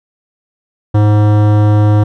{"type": "tone with hard clipping", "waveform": "sine", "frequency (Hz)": 105, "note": "G#2", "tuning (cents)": 19, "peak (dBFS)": -8, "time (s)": [0.94, 2.04], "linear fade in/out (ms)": 10, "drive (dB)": 17, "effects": []}